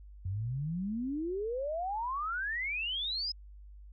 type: exponential sweep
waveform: sine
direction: up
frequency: 88.8 to 5170 Hz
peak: -32 dBFS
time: 0.25-3.32 s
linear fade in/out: 5 ms
effects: added 50 Hz sine -48 dBFS peak until 3.92 s